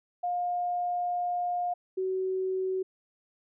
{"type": "tone pair in turn", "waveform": "sine", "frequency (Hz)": [710, 376.1], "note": ["F5", "F#4"], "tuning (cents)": [28, 28], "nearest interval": "major seventh", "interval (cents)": 1100, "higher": "first", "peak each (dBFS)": -27, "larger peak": "neither", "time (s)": [[0.23, 1.74], [1.97, 2.83]], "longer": "first", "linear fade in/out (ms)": 10, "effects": []}